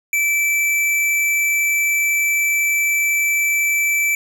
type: tone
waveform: square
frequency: 2322 Hz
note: D7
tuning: 20 cents flat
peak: -16 dBFS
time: 0.13-4.15 s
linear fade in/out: 2 ms
effects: none